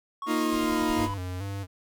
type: tone with pitch glide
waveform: triangle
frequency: 1108.7 to 993.5 Hz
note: C#6 to B5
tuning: 0 to +10 cents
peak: -30 dBFS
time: 0.22-1.14 s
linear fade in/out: 2 ms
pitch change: -190 cents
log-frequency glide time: 0.35-0.86 s
type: chord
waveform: 40% pulse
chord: Bb suspended fourth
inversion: none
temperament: equal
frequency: 233.1 / 311.1 / 349.2 Hz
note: Bb3 / Eb4 / F4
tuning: 0 / 0 / 0 cents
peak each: -29 / -26 / -30 dBFS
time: 0.26-1.09 s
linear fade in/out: 50 ms
type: noise with tremolo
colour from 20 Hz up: brown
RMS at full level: -38 dBFS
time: 0.52-1.15 s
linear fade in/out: 2 ms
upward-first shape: triangle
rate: 11 Hz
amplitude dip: 85%
type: tone with vibrato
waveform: square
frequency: 95 Hz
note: F#2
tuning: 46 cents sharp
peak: -32 dBFS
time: 0.95-1.67 s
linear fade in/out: 50 ms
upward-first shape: square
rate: 2.2 Hz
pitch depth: 72 cents each way
effects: none